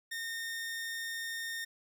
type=tone; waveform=sawtooth; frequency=1831 Hz; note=A#6; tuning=32 cents flat; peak=-33 dBFS; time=0.11-1.65 s; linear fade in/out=10 ms; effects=none